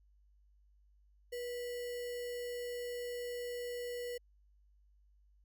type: tone with sample-and-hold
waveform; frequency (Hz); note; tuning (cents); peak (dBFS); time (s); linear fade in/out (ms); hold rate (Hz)
sine; 484.8; B4; -32; -38; 1.32-4.18; 10; 2450
effects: added 50 Hz sine -64 dBFS peak until 5.44 s